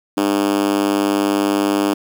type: tone with high-pass filter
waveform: 5% pulse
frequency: 100 Hz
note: G2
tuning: 35 cents sharp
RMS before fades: -17 dBFS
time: 0.17-1.94 s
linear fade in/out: 5 ms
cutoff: 270 Hz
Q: 5.8
effects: 7-bit